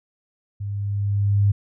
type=tone with level ramp; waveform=sine; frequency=101.1 Hz; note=G#2; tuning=46 cents flat; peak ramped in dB=-26 to -13 dBFS; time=0.6-1.52 s; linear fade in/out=10 ms; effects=none